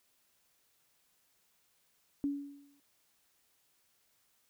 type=tone with exponential decay; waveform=sine; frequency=283.4 Hz; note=C#4; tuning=38 cents sharp; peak=-28 dBFS; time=2.24-2.8 s; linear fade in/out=0 ms; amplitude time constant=120 ms; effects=white hiss -73 dBFS RMS until 4.49 s